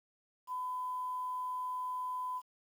sine tone with quantisation, 1006 Hz, B5, 32 cents sharp, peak -35 dBFS, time 0.47-2.42 s, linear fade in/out 50 ms, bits 10, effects none

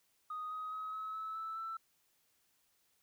sine tone with pitch steps, 1245 / 1258.7 / 1272.6 / 1286.7 / 1300.9 / 1315.2 / 1329.7 Hz, D#6 / D#6 / D#6 / E6 / E6 / E6 / E6, +1 / +20 / +39 / -42 / -23 / -4 / +15 cents, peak -38 dBFS, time 0.3-1.77 s, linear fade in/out 5 ms, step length 210 ms, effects tanh soft clip ceiling -35 dBFS + white hiss -75 dBFS RMS until 3.02 s

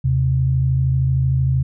sine tone pair together, 77.78 / 130.81 Hz, D#2 / C3, 0 / 0 cents, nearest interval major sixth, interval 900 cents, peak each -21 / -15 dBFS, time 0.04-1.63 s, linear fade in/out 10 ms, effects none

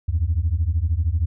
sine beating tone pair, 75.6 / 88.6 Hz, D#2 / F2, -49 / +25 cents, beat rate 13 Hz, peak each -20 dBFS, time 0.08-1.26 s, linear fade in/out 10 ms, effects tanh soft clip ceiling -12 dBFS

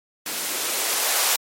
violet noise with band-pass filter sweep, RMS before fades -24 dBFS, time 0.26-1.36 s, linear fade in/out 2 ms, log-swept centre 230 to 700 Hz, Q 1.3, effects MP3 64 kbps

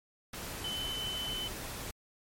sine tone in noise, 3036 Hz, F#7, 44 cents sharp, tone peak -35 dBFS, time 0.64-1.48 s, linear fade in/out 5 ms, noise pink, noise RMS -41 dBFS, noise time 0.33-1.91 s, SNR +3 dB, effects MP3 64 kbps

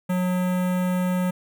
square tone with notch filter, 181.7 Hz, F#3, 31 cents flat, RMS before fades -23 dBFS, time 0.09-1.31 s, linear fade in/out 10 ms, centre 4800 Hz, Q 0.62, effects none

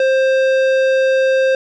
triangle tone with tanh clipping, 528 Hz, C5, 16 cents sharp, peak -13 dBFS, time 0-1.55 s, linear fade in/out 2 ms, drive 18 dB, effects none

